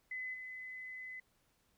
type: tone with level steps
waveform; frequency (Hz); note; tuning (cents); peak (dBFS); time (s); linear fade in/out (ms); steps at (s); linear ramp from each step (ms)
sine; 2022; B6; +40; -39 / -44; 0.11-1.2; 5; 0.33; 20
effects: pink hiss -75 dBFS RMS until 1.77 s